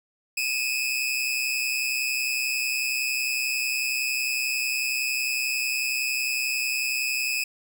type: tone pair together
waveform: sawtooth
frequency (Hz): 2471 / 2602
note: D#7 / E7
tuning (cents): -13 / -23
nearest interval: minor second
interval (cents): 90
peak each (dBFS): -24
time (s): 0.37-7.44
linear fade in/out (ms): 5
effects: 9-bit